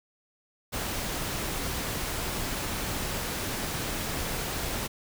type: noise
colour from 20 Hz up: pink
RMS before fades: -32 dBFS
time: 0.72-4.88 s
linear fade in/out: 20 ms
effects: none